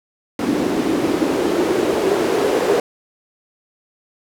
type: noise with band-pass filter sweep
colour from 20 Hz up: white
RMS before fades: -18 dBFS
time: 0.39-2.8 s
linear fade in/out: 2 ms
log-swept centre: 280 to 440 Hz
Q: 3.9
effects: none